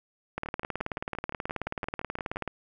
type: two click trains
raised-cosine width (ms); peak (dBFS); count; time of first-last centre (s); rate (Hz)
0.5; -23 / -16; 12 / 40; 0.46-2.36 / 0.38-2.477; 5.79 / 18.6
effects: none